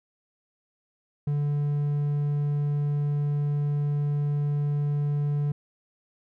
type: tone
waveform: triangle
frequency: 145.6 Hz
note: D3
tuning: 15 cents flat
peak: -21 dBFS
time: 1.27-5.52 s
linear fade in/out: 5 ms
effects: none